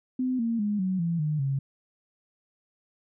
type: tone with pitch steps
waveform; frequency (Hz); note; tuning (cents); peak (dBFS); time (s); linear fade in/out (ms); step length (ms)
sine; 255.4 / 230.2 / 207.4 / 186.96 / 168.5 / 151.86 / 136.87; C4 / A#3 / G#3 / F#3 / E3 / D#3 / C#3; -42 / -22 / -2 / +18 / +38 / -42 / -22; -24; 0.19-1.59; 5; 200
effects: none